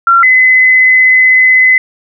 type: tone pair in turn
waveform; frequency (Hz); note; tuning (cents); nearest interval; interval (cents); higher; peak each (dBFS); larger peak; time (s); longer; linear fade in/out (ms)
sine; 1368 / 2029; F6 / B6; -36 / +46; perfect fifth; 682; second; -3; neither; 0.07-0.23 / 0.23-1.78; second; 2
effects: none